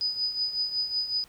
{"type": "tone with tremolo", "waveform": "sine", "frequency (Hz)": 4978, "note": "D#8", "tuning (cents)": 0, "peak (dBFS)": -23, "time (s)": [0.01, 1.24], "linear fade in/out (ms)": 0, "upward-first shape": "triangle", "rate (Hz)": 5.4, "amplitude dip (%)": 75, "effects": ["pink hiss -57 dBFS RMS until 1.28 s"]}